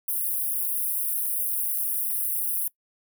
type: high-pass noise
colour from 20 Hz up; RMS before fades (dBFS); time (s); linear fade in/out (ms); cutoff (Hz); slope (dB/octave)
white; -27; 0.08-2.68; 5; 9500; 96
effects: noise-tail reverb RT60 0.1 s tail -21 dB re dry